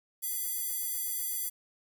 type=tone with high-pass filter; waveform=square; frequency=673 Hz; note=E5; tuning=36 cents sharp; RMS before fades=-34 dBFS; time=0.22-1.5 s; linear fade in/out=20 ms; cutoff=11000 Hz; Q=1.1; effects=10-bit